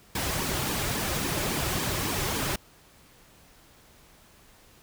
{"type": "noise with flanger", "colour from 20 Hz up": "pink", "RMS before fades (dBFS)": -29, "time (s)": [0.15, 2.56], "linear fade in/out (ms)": 5, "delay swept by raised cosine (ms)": [1.4, 4.5], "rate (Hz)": 3.6, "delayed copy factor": -0.7, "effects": ["pink hiss -56 dBFS RMS until 4.82 s"]}